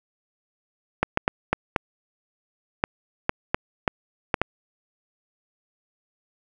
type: clicks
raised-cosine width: 0.5 ms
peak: -4 dBFS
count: 11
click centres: 1.03 / 1.174 / 1.279 / 1.53 / 1.762 / 2.839 / 3.294 / 3.545 / 3.878 / 4.342 / 4.416 s
effects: none